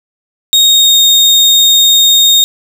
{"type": "tone with pitch glide", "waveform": "35% pulse", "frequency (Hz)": [3729, 3703], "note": ["A#7", "A#7"], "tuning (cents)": [0, -12], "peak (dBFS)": -3, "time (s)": [0.53, 2.44], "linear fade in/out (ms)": 0, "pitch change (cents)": -12, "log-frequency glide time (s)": [0.63, 0.97], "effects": []}